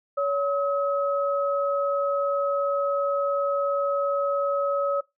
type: tone pair together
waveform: sine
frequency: 563.8 / 1279 Hz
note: C#5 / D#6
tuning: +29 / +47 cents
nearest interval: octave + major second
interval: 1418 cents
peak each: -23 / -27 dBFS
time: 0.17-5.01 s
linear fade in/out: 10 ms
effects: noise-tail reverb RT60 0.2 s tail -23 dB re dry